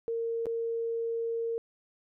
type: tone with dropouts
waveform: sine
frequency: 460 Hz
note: A#4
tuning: 23 cents flat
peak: -29 dBFS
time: 0.08-1.58 s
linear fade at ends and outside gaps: 0 ms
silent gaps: 0.457-0.467 s
effects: none